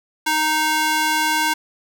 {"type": "tone with high-pass filter", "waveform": "square", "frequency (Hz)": 310, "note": "D#4", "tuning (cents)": -6, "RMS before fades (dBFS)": -19, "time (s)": [0.26, 1.54], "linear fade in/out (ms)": 10, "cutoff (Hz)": 930, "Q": 1, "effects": ["8-bit"]}